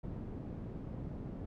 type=low-pass noise; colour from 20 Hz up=white; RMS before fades=-43 dBFS; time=0.03-1.46 s; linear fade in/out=10 ms; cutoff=220 Hz; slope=12 dB/octave; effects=none